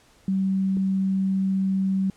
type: tone pair in turn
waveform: sine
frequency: 191.8 / 191.8 Hz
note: G3 / G3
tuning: -37 / -37 cents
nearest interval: unison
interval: 0 cents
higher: neither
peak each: -20 dBFS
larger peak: neither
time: 0.28-0.77 / 0.77-2.1 s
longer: second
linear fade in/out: 2 ms
effects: pink hiss -57 dBFS RMS until 2.16 s + low-pass 10000 Hz 12 dB/octave